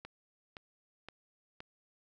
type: click train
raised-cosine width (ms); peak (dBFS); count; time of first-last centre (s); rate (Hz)
0.3; -29; 4; 0.05-1.604; 1.93
effects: none